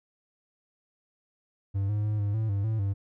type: tone with pitch steps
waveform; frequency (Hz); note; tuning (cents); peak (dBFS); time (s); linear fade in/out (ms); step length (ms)
triangle; 98.5 / 104.7 / 106.2 / 101.9 / 110.3 / 99.7 / 110.5 / 99; G2 / G#2 / G#2 / G#2 / A2 / G2 / A2 / G2; +9 / +15 / +39 / -32 / +5 / +30 / +8 / +18; -23; 1.74-2.94; 20; 150
effects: none